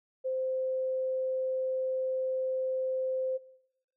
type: tone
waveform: sine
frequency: 520 Hz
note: C5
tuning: 11 cents flat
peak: -29 dBFS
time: 0.24-3.38 s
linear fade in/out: 20 ms
effects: noise-tail reverb RT60 0.9 s tail -20 dB re dry